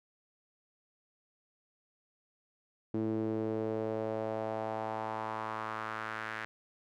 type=tone with band-pass filter sweep; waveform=sawtooth; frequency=110 Hz; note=A2; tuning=in tune; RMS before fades=-36 dBFS; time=2.94-6.45 s; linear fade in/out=0 ms; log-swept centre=310 to 1700 Hz; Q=2.6; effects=none